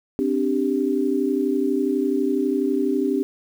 sine chord, C suspended second, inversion none, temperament equal, 261.6 / 293.7 / 392 Hz, C4 / D4 / G4, 0 / 0 / 0 cents, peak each -23 dBFS, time 0.19-3.23 s, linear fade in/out 0 ms, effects 8-bit

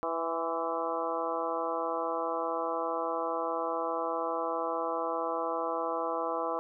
harmonic tone with a mistuned harmonic, 164.81 Hz, E3, in tune, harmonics 2 / 3 / 4 / 5 / 6 / 7 / 8, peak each -40 / -35 / -36 / -38 / -37 / -37 / -41 dBFS, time 0.03-6.59 s, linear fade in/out 0 ms, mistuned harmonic 6, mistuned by +48 cents, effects none

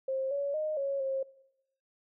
sine tone with pitch steps, 531 / 564 / 617 / 553 / 536 Hz, C5 / C#5 / D#5 / C#5 / C5, +25 / +30 / -15 / -4 / +42 cents, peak -29 dBFS, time 0.08-1.23 s, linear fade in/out 5 ms, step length 230 ms, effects noise-tail reverb RT60 0.8 s tail -20 dB re dry

